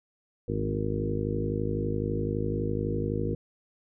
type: harmonic tone with a mistuned harmonic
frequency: 51.91 Hz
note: G#1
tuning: in tune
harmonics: 1 / 2 / 3 / 4 / 5 / 6 / 7 / 8 / 9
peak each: -37 / -32 / -35 / -38 / -35 / -38 / -35 / -40 / -34 dBFS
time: 0.48-3.35 s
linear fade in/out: 5 ms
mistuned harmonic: 3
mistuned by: +29 cents
effects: none